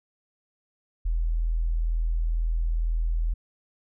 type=tone; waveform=sine; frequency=41.05 Hz; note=E1; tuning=6 cents flat; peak=-22 dBFS; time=1.05-3.34 s; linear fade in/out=10 ms; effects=none